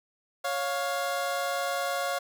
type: tone pair together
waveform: 25% pulse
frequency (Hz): 555 / 704.4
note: C#5 / F5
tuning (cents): +2 / +15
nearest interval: major third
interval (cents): 413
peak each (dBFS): -27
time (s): 0.44-2.19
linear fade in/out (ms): 10
effects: 10-bit